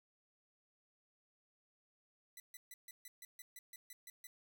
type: tone bursts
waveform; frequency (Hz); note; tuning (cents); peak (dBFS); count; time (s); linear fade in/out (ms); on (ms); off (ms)
5% pulse; 1992; B6; +14; -40; 12; 2.37-4.27; 2; 30; 140
effects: none